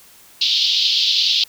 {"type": "band-pass noise", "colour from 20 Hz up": "pink", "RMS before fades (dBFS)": -17, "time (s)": [0.41, 1.44], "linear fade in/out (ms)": 5, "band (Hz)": [3100, 4800], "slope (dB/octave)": 48, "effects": ["white hiss -47 dBFS RMS until 1.48 s"]}